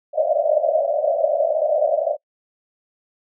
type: band-pass noise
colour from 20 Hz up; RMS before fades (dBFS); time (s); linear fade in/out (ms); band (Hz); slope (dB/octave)
white; -19; 0.13-2.17; 50; 570 to 660; 96
effects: noise-tail reverb RT60 0.1 s tail -24 dB re dry